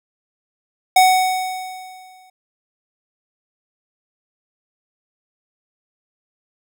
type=tone with exponential decay; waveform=square; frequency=745 Hz; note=F#5; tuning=12 cents sharp; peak=-8 dBFS; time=0.96-2.3 s; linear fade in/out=5 ms; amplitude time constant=290 ms; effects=none